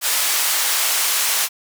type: band-pass noise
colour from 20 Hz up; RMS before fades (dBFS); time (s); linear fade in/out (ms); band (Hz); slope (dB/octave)
white; -19; 0.01-1.49; 50; 770 to 14000; 12
effects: none